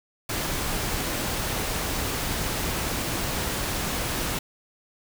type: noise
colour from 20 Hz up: pink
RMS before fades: -28 dBFS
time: 0.29-4.39 s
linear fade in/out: 5 ms
effects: none